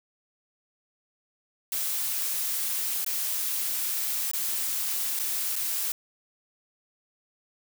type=noise with dropouts; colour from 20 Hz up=blue; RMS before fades=-29 dBFS; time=1.72-5.92 s; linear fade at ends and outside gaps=2 ms; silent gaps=3.046-3.063 / 4.314-4.334 / 5.191-5.196 / 5.557-5.562 s; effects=none